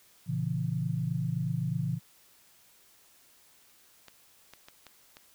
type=chord; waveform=sine; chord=A# diminished; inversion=none; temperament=just; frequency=116.54 / 139.85 / 167.82 Hz; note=A#2 / C#3 / E3; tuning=0 / +16 / +31 cents; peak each=-34 / -32 / -32 dBFS; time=0.26-2 s; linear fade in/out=50 ms
type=clicks; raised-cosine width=0.2 ms; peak=-30 dBFS; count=5; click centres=4.083 / 4.536 / 4.685 / 4.867 / 5.169 s
effects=white hiss -61 dBFS RMS until 5.34 s